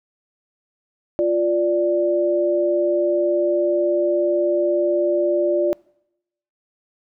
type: tone pair together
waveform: sine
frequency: 349.2 / 587.3 Hz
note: F4 / D5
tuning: 0 / 0 cents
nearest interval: major sixth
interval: 900 cents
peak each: -19 / -18 dBFS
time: 1.19-5.73 s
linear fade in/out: 0 ms
effects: noise-tail reverb RT60 0.8 s tail -25 dB re dry